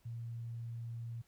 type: tone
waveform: sine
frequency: 116.54 Hz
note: A#2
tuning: in tune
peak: -40 dBFS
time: 0.05-1.22 s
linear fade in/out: 10 ms
effects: pink hiss -72 dBFS RMS until 1.27 s